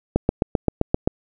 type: click train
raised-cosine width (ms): 2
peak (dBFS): -3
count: 8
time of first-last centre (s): 0.16-1.075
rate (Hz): 7.65
effects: none